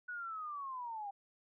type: linear sweep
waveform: sine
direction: down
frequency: 1480 to 784 Hz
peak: -40 dBFS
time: 0.08-1.11 s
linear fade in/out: 10 ms
effects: none